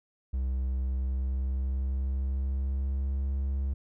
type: tone with pitch glide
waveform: triangle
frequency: 64.7 to 68.03 Hz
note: C2 to C#2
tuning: -19 to -32 cents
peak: -25 dBFS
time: 0.33-3.74 s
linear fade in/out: 10 ms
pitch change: +87 cents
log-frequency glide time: 0.77-3.27 s
effects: none